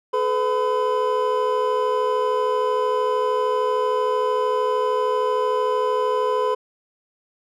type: tone cluster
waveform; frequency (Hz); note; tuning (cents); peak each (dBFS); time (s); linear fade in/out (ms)
triangle; 429.9 / 503 / 1009; A4 / B4 / B5; -40 / +32 / +37; -21; 0.13-6.55; 10
effects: none